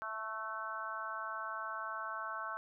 harmonic tone with a mistuned harmonic, 220 Hz, A3, in tune, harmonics 3 / 4 / 5 / 6 / 7, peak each -48 / -48 / -43 / -43 / -44 dBFS, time 0.02-2.57 s, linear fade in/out 0 ms, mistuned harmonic 7, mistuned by -19 cents, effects none

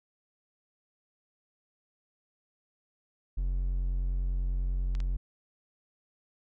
triangle tone, 45.09 Hz, F#1, 44 cents flat, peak -25 dBFS, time 3.37-5.17 s, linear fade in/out 10 ms
clicks, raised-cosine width 0.2 ms, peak -28 dBFS, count 2, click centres 4.951 / 5.003 s
effects none

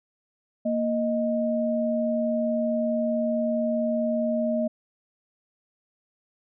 sine tone pair together, 233.1 / 622.3 Hz, A#3 / D#5, 0 / 0 cents, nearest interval octave + perfect fourth, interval 1700 cents, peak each -25 dBFS, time 0.65-4.68 s, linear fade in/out 10 ms, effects none

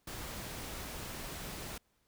pink noise, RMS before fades -43 dBFS, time 0.07-1.78 s, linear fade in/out 5 ms, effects pink hiss -75 dBFS RMS until 2.07 s

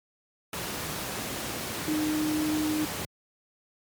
sine tone in noise, 306.8 Hz, D#4, 24 cents flat, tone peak -25 dBFS, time 1.88-2.85 s, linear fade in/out 2 ms, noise pink, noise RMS -33 dBFS, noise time 0.53-3.05 s, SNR +5 dB, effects high-pass 100 Hz 12 dB/octave + MP3 96 kbps

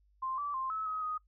sine tone with pitch steps, 1048 / 1158 / 1052 / 1296 / 1268 / 1248 Hz, C6 / D6 / C6 / E6 / D#6 / D#6, +2 / -25 / +9 / -30 / +32 / +5 cents, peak -33 dBFS, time 0.22-1.18 s, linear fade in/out 10 ms, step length 160 ms, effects noise-tail reverb RT60 0.1 s tail -21 dB re dry + added 50 Hz sine -65 dBFS peak until 1.27 s

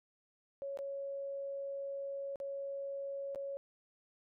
sine tone with dropouts, 554.4 Hz, C#5, in tune, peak -38 dBFS, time 0.62-3.57 s, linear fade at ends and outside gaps 0 ms, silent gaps 0.773-0.789 / 2.358-2.401 / 3.348-3.358 s, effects none

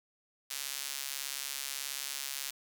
sawtooth tone with high-pass filter, 138.4 Hz, C#3, 2 cents flat, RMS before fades -39 dBFS, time 0.5-2.51 s, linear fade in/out 10 ms, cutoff 3800 Hz, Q 0.55, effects none

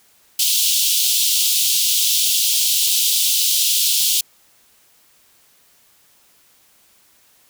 pink high-pass noise, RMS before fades -17 dBFS, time 0.39-4.21 s, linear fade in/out 5 ms, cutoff 3000 Hz, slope 48 dB/octave, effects white hiss -55 dBFS RMS until 7.49 s

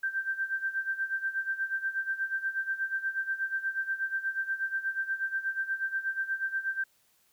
sine tone with tremolo, 1568 Hz, G6, in tune, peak -26 dBFS, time 0.03-6.84 s, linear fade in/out 5 ms, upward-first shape sine, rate 8.3 Hz, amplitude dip 80%, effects white hiss -68 dBFS RMS until 7.32 s

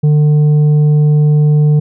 sine tone with tanh clipping, 150 Hz, D3, 37 cents sharp, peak -7 dBFS, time 0.03-1.8 s, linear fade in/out 10 ms, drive 5 dB, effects none

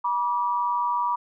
sine tone pair together, 967 / 1165.3 Hz, B5 / D6, -37 / -14 cents, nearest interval minor third, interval 323 cents, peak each -23 / -27 dBFS, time 0.04-1.16 s, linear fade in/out 10 ms, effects none

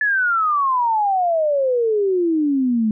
sine exponential sweep, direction down, 1739 to 211.7 Hz, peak -15 dBFS, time 0.01-2.91 s, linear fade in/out 2 ms, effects none

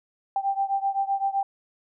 sine beating tone pair, 784 / 791.8 Hz, G5 / G5, 0 / +17 cents, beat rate 7.8 Hz, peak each -25 / -27 dBFS, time 0.36-1.43 s, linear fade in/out 2 ms, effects none

